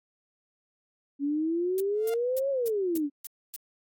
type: exponential two-way sweep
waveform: sine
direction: up then down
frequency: 277.2 to 560 to 277.2 Hz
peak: -25 dBFS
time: 1.19-3.1 s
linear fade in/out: 50 ms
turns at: 2.5 s
type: noise bursts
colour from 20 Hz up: violet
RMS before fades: -35 dBFS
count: 7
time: 1.78-3.561 s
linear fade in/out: 0 ms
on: 23 ms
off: 270 ms
type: tone with exponential growth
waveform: sawtooth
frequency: 699 Hz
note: F5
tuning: 1 cent sharp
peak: -31 dBFS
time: 1.93-2.14 s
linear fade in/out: 2 ms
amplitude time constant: 45 ms
effects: AAC 64 kbps